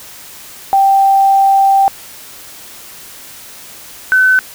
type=tone pair in turn; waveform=sine; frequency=783 / 1516.2 Hz; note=G5 / F#6; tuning=-2 / +42 cents; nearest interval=major seventh; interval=1144 cents; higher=second; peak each=-6 dBFS; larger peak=neither; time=0.73-1.88 / 4.12-4.39 s; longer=first; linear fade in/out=0 ms; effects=white hiss -34 dBFS RMS until 4.54 s